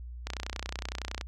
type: click train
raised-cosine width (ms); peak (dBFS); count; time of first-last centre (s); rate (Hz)
0.2; -17; 30; 0.27-1.212; 30.8
effects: added 60 Hz sine -39 dBFS peak until 1.27 s